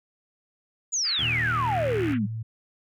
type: exponential sweep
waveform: sine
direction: down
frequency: 7100 to 185 Hz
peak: -23 dBFS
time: 0.92-2.27 s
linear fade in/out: 20 ms
type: band-pass noise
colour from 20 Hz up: pink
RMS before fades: -38 dBFS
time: 1.03-2.19 s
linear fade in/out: 50 ms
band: 1300 to 2800 Hz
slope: 48 dB/octave
type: tone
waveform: 15% pulse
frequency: 78.6 Hz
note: D#2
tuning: 18 cents sharp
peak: -29 dBFS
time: 1.18-2.14 s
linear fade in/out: 10 ms
type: tone with pitch glide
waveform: sine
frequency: 116.6 to 111.98 Hz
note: A#2 to A2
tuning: +1 to +31 cents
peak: -29 dBFS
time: 1.22-2.43 s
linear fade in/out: 10 ms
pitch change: -70 cents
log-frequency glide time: 1.72-2.26 s
effects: none